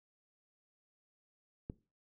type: click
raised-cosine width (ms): 3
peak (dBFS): -27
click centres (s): 1.699
effects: noise-tail reverb RT60 0.3 s tail -19 dB re dry